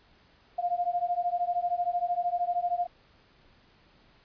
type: beating tone pair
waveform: sine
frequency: 698.5 / 711.5 Hz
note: F5 / F5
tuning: 0 / +32 cents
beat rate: 13 Hz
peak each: -29 dBFS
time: 0.58-2.87 s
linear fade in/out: 10 ms
effects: pink hiss -61 dBFS RMS until 4.24 s + resampled to 11025 Hz